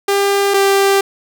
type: tone pair in turn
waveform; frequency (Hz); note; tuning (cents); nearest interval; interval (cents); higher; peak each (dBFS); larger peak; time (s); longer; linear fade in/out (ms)
sawtooth; 399 / 394; G4 / G4; +31 / +9; unison; 22; first; -8 / -6; second; 0.08-0.54 / 0.54-1.01; second; 5
effects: none